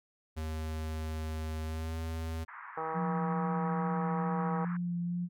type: tone with pitch glide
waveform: square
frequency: 78.8 to 81.06 Hz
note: D#2 to E2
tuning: +23 to -29 cents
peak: -35 dBFS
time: 0.36-2.45 s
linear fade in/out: 20 ms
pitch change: +48 cents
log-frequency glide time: 1.63-1.96 s
type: band-pass noise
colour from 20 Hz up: pink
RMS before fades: -47 dBFS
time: 2.48-4.77 s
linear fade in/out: 5 ms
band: 950 to 1900 Hz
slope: 48 dB/octave
type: harmonic tone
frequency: 160 Hz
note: D#3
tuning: 49 cents sharp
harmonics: 1 / 2 / 3 / 4 / 5 / 6 / 7 / 8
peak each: -50 / -50 / -39 / -48 / -38 / -41 / -42 / -43 dBFS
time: 2.77-4.65 s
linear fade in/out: 5 ms
type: tone with vibrato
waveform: sine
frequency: 174.61 Hz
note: F3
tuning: in tune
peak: -31 dBFS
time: 2.93-5.29 s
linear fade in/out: 50 ms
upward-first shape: sine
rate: 2.3 Hz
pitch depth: 14 cents each way
effects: none